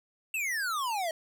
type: exponential sweep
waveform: square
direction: down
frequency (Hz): 2735 to 626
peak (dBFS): -30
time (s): 0.34-1.11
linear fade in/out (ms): 2
effects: none